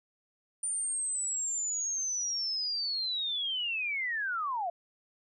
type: linear sweep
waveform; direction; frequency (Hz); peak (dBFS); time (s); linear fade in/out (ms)
sine; down; 9160 to 659.3; -30; 0.63-4.7; 5
effects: none